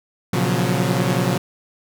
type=chord; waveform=sawtooth; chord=Gb major seventh; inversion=first; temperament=equal with one note detuned; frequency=119.61 / 138.59 / 174.61 / 185 Hz; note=Bb2 / Db3 / F3 / Gb3; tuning=+45 / 0 / 0 / 0 cents; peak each=-19 dBFS; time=0.33-1.38 s; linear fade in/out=5 ms; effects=none